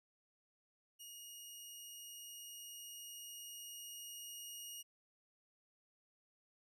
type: tone with level ramp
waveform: 15% pulse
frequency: 2871 Hz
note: F7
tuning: 47 cents sharp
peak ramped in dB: -44 to -40 dBFS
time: 0.99-4.83 s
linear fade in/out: 20 ms
effects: none